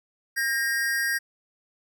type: tone pair together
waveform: square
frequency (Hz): 1611.6 / 1869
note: G6 / A#6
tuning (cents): +48 / +4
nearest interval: minor third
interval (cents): 256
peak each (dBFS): -27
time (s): 0.36-1.19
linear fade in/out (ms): 20
effects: none